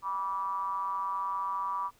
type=ring-modulated tone; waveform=triangle; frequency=92.5 Hz; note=F#2; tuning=in tune; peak=-25 dBFS; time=0.02-1.91 s; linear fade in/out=50 ms; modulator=1070 Hz; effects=pink hiss -64 dBFS RMS until 1.99 s